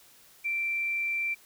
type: tone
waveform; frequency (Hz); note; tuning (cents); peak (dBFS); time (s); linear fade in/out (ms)
sine; 2349; D7; 0; -27; 0.44-1.35; 20
effects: white hiss -57 dBFS RMS until 1.45 s